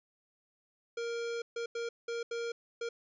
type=tone bursts at uneven times; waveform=square; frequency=467.1 Hz; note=A#4; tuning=3 cents sharp; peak=-35 dBFS; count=6; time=0.97-1.42 / 1.56-1.66 / 1.75-1.89 / 2.08-2.23 / 2.31-2.52 / 2.81-2.89 s; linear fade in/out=5 ms; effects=resampled to 16000 Hz